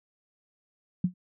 sine tone with exponential decay, 180.6 Hz, F#3, 42 cents flat, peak -18 dBFS, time 1.04-1.14 s, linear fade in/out 5 ms, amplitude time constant 20 ms, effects none

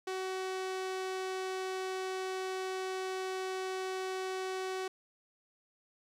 sawtooth tone, 376.1 Hz, F#4, 28 cents sharp, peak -31 dBFS, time 0.07-4.88 s, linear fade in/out 5 ms, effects low-pass 8000 Hz 12 dB/octave + 11-bit

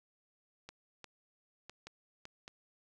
clicks, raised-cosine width 0.2 ms, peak -30 dBFS, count 6, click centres 0.69 / 1.043 / 1.696 / 1.87 / 2.254 / 2.479 s, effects none

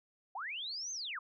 sine linear two-way sweep, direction up then down, 692 to 6400 to 1054 Hz, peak -38 dBFS, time 0.35-1.19 s, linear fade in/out 5 ms, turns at 0.92 s, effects none

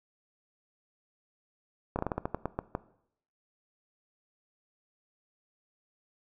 slowing click train, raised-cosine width 1 ms, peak -16 dBFS, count 11, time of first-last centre 1.96-2.751 s, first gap 29 ms, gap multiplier 1.21, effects noise-tail reverb RT60 0.7 s tail -18 dB re dry

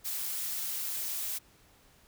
blue noise, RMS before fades -35 dBFS, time 0.04-1.39 s, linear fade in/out 20 ms, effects pink hiss -62 dBFS RMS until 2.07 s

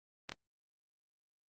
clicks, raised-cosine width 0.2 ms, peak -22 dBFS, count 2, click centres 0.294 / 0.32 s, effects Opus 24 kbps

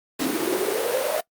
pink noise with high-pass filter sweep, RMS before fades -24 dBFS, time 0.19-1.21 s, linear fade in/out 10 ms, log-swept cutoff 270 to 630 Hz, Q 8, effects noise-tail reverb RT60 0.1 s tail -21 dB re dry + Opus 48 kbps

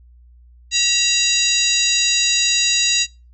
harmonic tone with a mistuned harmonic, 962 Hz, B5, 46 cents flat, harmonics 2 / 3 / 4 / 5 / 6 / 7 / 8, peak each -28 / -21 / -19 / -21 / -28 / -19 / -29 dBFS, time 0.71-3.07 s, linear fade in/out 50 ms, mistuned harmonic 3, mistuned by -77 cents, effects noise-tail reverb RT60 0.3 s tail -26 dB re dry + added 60 Hz sine -44 dBFS peak until 3.33 s

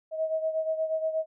sine beating tone pair, 635 / 643.4 Hz, D#5 / E5, +35 / -42 cents, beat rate 8.4 Hz, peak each -27 / -33 dBFS, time 0.11-1.26 s, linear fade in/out 50 ms, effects none

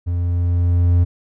triangle tone with level ramp, 87.31 Hz, F2, in tune, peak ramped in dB -16 to -8 dBFS, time 0.06-1.05 s, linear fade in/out 20 ms, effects none

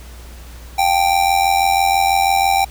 square tone with amplitude modulation, 784 Hz, G5, in tune, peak -10 dBFS, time 0.78-2.65 s, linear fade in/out 10 ms, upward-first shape sine, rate 86.1 Hz, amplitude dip 70%, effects added 60 Hz sine -34 dBFS peak until 2.7 s + pink hiss -42 dBFS RMS until 2.7 s

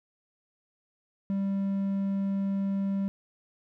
triangle tone, 196.3 Hz, G3, 3 cents sharp, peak -24 dBFS, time 1.3-3.08 s, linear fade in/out 0 ms, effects none

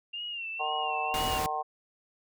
sine tone with vibrato, 2770 Hz, F7, 15 cents flat, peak -34 dBFS, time 0.13-1.39 s, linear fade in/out 10 ms, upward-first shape sine, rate 2 Hz, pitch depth 79 cents each way
harmonic tone, 152.3 Hz, D#3, 37 cents flat, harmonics 3 / 4 / 5 / 6 / 7, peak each -41 / -41 / -31 / -39 / -35 dBFS, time 0.59-1.63 s, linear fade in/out 20 ms
pink noise, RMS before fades -34 dBFS, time 1.14-1.46 s, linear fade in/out 0 ms
effects none

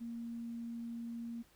sine tone, 233.1 Hz, A#3, in tune, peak -40 dBFS, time 0-1.43 s, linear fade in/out 20 ms, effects pink hiss -67 dBFS RMS until 1.55 s

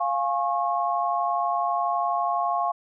sine chord, Db major, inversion first, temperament equal with one note detuned, 698.5 / 830.6 / 1089.1 Hz, F5 / Ab5 / Db6, 0 / 0 / -31 cents, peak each -25 / -29 / -26 dBFS, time 0-2.72 s, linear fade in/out 10 ms, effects none

